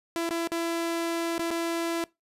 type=tone with dropouts; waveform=sawtooth; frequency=335.1 Hz; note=E4; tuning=29 cents sharp; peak=-23 dBFS; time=0.16-2.04 s; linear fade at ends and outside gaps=0 ms; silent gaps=0.292-0.308 / 0.474-0.518 / 1.381-1.394 / 1.506-1.511 s; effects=noise-tail reverb RT60 0.2 s tail -22 dB re dry + resampled to 32000 Hz